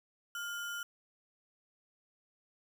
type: tone with sample-and-hold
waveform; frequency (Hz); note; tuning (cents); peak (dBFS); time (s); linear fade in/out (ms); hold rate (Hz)
sine; 1407; F6; +12; -37; 0.35-0.83; 2; 4410
effects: none